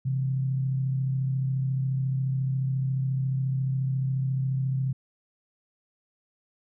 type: tone pair together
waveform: sine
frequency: 131.7 / 165.93 Hz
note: C3 / E3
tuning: +12 / +12 cents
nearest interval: major third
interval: 400 cents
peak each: -24 / -36 dBFS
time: 0.05-4.93 s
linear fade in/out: 10 ms
effects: none